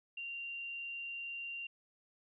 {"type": "tone with frequency modulation", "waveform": "sine", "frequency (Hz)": 2771, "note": "F7", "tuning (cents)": -14, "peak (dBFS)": -40, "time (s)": [0.17, 1.67], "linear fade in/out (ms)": 5, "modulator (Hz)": 33.7, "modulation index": 0.34, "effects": []}